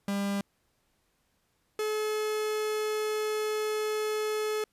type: tone pair in turn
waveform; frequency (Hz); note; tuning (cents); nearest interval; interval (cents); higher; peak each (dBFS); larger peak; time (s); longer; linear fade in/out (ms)
45% pulse; 199.8 / 428.5; G3 / A4; +33 / -46; octave + minor second; 1321; second; -28; neither; 0.08-0.41 / 1.79-4.64; second; 2
effects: pink hiss -73 dBFS RMS until 4.72 s + resampled to 32000 Hz